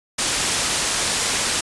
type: low-pass noise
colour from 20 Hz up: white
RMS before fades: -22 dBFS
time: 0.18-1.61 s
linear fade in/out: 10 ms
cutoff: 9500 Hz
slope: 24 dB/octave
effects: resampled to 24000 Hz